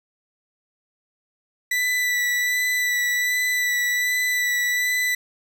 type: tone with vibrato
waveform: 40% pulse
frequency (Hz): 1975.5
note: B6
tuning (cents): 0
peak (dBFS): -19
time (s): 1.71-5.15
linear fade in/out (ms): 5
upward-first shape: sine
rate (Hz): 1.3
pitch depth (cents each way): 17
effects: none